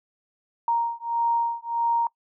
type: beating tone pair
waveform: sine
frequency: 932.3 / 933.9 Hz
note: A#5 / A#5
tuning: 0 / +3 cents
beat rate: 1.6 Hz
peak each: -25 dBFS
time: 0.68-2.07 s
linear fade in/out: 2 ms
effects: noise-tail reverb RT60 0.1 s tail -23 dB re dry